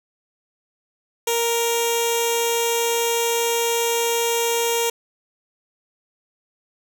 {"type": "tone with notch filter", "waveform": "10% pulse", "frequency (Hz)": 466.6, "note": "A#4", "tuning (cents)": 2, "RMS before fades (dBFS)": -21, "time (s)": [1.27, 4.9], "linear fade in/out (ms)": 5, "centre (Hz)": 1600, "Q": 0.59, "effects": []}